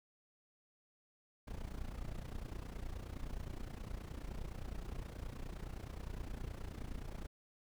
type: noise with amplitude modulation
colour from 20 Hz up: brown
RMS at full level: -41 dBFS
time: 1.47-7.27 s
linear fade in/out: 10 ms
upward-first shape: sine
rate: 29.6 Hz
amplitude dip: 80%
effects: none